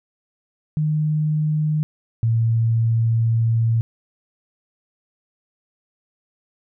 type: tone pair in turn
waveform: sine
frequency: 153.1 / 114.27 Hz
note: D#3 / A#2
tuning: -28 / -34 cents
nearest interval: perfect fourth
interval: 506 cents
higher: first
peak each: -17 / -15 dBFS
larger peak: second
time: 0.77-1.83 / 2.23-3.81 s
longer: second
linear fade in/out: 0 ms
effects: none